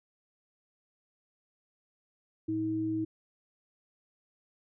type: tone pair together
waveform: sine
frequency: 112.4 / 318.7 Hz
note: A2 / D#4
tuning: +37 / +42 cents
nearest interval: octave + tritone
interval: 1805 cents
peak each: -39 / -29 dBFS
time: 2.48-3.05 s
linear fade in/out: 10 ms
effects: none